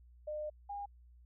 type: tone pair in turn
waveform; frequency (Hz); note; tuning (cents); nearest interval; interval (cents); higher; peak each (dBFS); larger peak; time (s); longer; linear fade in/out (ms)
sine; 605 / 810.4; D#5 / G#5; -49 / -43; perfect fourth; 506; second; -37 / -39; first; 0.27-0.5 / 0.69-0.86; first; 10
effects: added 60 Hz sine -57 dBFS peak until 1.25 s